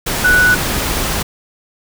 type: tone in noise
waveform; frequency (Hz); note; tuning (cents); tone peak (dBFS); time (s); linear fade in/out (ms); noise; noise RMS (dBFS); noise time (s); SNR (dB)
sine; 1480; F#6; 0; -8; 0.24-0.55; 10; pink; -18; 0.06-1.23; +7
effects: none